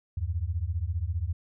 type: beating tone pair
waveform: sine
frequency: 77.7 / 92.7 Hz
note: D#2 / F#2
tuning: -2 / +4 cents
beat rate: 15 Hz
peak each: -30 dBFS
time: 0.17-1.33 s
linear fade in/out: 5 ms
effects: none